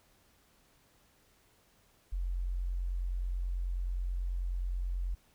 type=tone; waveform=sine; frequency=44.66 Hz; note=F1; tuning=39 cents sharp; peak=-31 dBFS; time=2.12-5.15 s; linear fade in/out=10 ms; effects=pink hiss -67 dBFS RMS until 5.34 s